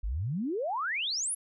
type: exponential sweep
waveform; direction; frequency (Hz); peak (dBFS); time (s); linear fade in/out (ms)
sine; up; 44.27 to 11410; -29; 0.03-1.35; 10
effects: none